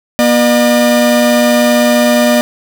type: tone pair together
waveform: 45% pulse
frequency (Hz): 240 / 604.8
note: B3 / D#5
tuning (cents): -49 / -49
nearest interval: octave + major third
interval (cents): 1600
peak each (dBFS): -10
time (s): 0.19-2.41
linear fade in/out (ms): 0
effects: none